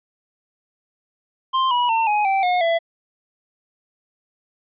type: tone with pitch steps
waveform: square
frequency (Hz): 1049 / 973.1 / 902.7 / 837.4 / 776.8 / 720.6 / 668.5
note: C6 / B5 / A5 / G#5 / G5 / F#5 / E5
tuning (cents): +4 / -26 / +44 / +14 / -16 / -46 / +24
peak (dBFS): -17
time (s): 1.53-2.79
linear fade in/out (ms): 20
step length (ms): 180
effects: resampled to 8000 Hz